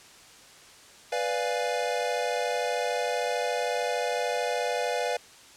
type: chord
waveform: square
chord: B diminished seventh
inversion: none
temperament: equal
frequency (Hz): 493.9 / 587.3 / 698.5 / 830.6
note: B4 / D5 / F5 / Ab5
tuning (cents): 0 / 0 / 0 / 0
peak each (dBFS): -31 / -33 / -32 / -36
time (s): 1.12-5.17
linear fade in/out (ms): 5
effects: white hiss -51 dBFS RMS until 5.56 s + low-pass 8000 Hz 12 dB/octave